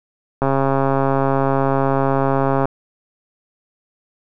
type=click train; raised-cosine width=1 ms; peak=-4 dBFS; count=305; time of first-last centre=0.42-2.655 s; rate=136 Hz; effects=none